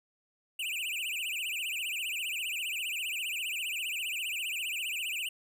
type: tone with vibrato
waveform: square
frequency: 2671 Hz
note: E7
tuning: 22 cents sharp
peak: -33 dBFS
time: 0.59-5.29 s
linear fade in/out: 5 ms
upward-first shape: triangle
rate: 15 Hz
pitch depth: 260 cents each way
effects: none